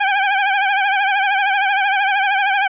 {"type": "tone with vibrato", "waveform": "20% pulse", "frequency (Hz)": 792, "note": "G5", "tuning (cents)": 18, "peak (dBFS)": -9, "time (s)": [0, 2.68], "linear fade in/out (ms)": 10, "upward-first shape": "triangle", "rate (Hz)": 13, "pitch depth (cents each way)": 90, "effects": ["resampled to 8000 Hz"]}